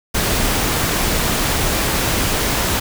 pink noise, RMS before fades -18 dBFS, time 0.14-2.8 s, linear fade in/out 10 ms, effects none

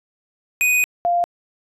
square / sine tone pair in turn, 2489 / 696.8 Hz, D#7 / F5, 0 / -4 cents, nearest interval octave + minor seventh, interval 2204 cents, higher first, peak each -15 dBFS, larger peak neither, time 0.61-0.84 / 1.05-1.24 s, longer first, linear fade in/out 0 ms, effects resampled to 32000 Hz

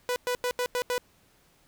sawtooth tone bursts at uneven times, 493.9 Hz, B4, in tune, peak -22 dBFS, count 6, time 0.09-0.16 / 0.27-0.35 / 0.44-0.51 / 0.59-0.66 / 0.75-0.82 / 0.9-0.98 s, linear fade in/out 0 ms, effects pink hiss -63 dBFS RMS until 1.67 s

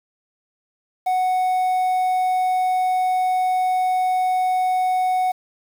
triangle tone with quantisation, 740 Hz, F#5, in tune, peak -15 dBFS, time 1.06-5.32 s, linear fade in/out 10 ms, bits 7, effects none

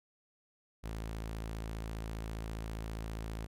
sawtooth tone, 54.9 Hz, A1, 3 cents flat, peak -34 dBFS, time 0.83-3.47 s, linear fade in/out 20 ms, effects MP3 96 kbps

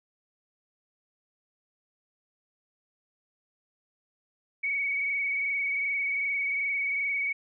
sine tone with frequency modulation, 2244 Hz, C#7, 21 cents sharp, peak -26 dBFS, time 4.63-7.33 s, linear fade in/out 10 ms, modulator 22.6 Hz, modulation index 2.2, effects none

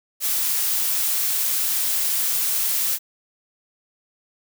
blue noise, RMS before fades -22 dBFS, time 0.2-2.99 s, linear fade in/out 50 ms, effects none

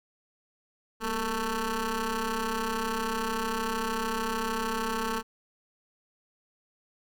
15% pulse ring-modulated tone, 218.8 Hz, A3, 9 cents flat, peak -19 dBFS, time 1-5.23 s, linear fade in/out 50 ms, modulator 673 Hz, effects none

